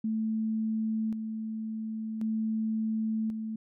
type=tone with tremolo; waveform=sine; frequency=220 Hz; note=A3; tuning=in tune; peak=-27 dBFS; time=0.04-3.56 s; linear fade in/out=5 ms; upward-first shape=square; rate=0.46 Hz; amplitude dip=45%; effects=none